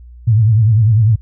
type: tone with vibrato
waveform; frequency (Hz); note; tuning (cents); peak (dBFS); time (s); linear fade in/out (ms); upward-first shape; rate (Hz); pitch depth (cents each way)
sine; 110; A2; 0; -7; 0.27-1.16; 10; triangle; 10; 160
effects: added 60 Hz sine -34 dBFS peak until 1.21 s